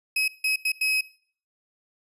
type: tone bursts at uneven times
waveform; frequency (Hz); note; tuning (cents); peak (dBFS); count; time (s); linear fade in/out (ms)
35% pulse; 2549; D#7; +41; -20; 4; 0.16-0.28 / 0.44-0.56 / 0.65-0.72 / 0.81-1.01; 5
effects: noise-tail reverb RT60 0.5 s tail -20 dB re dry + resampled to 32000 Hz